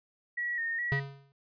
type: tone with vibrato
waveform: sine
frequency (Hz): 1881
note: A#6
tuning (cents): +15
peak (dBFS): -30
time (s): 0.37-1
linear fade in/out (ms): 10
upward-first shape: square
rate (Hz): 2.4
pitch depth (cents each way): 40
type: tone with exponential decay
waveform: square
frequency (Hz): 138.59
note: C#3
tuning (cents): 0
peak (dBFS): -26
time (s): 0.92-1.32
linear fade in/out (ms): 0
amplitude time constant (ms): 85
effects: resampled to 11025 Hz